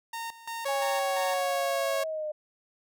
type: tone with tremolo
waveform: sawtooth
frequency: 919 Hz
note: A#5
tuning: 25 cents flat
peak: -30 dBFS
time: 0.13-1.41 s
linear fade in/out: 5 ms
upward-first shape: square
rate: 2.9 Hz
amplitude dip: 80%
type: tone with pitch glide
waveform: sawtooth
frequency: 554.4 to 549.9 Hz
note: C#5 to C#5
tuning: 0 to -14 cents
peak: -24 dBFS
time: 0.65-2.04 s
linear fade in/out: 10 ms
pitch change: -14 cents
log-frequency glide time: 1.36-1.79 s
type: linear sweep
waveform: sine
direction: down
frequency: 825 to 603 Hz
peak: -30 dBFS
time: 0.68-2.32 s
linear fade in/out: 10 ms
effects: none

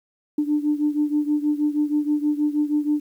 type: beating tone pair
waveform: sine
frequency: 295.5 / 301.8 Hz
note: D4 / D4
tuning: +11 / +47 cents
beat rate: 6.3 Hz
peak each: -20 / -23 dBFS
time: 0.38-3 s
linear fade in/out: 5 ms
effects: tanh soft clip ceiling -11 dBFS + 9-bit

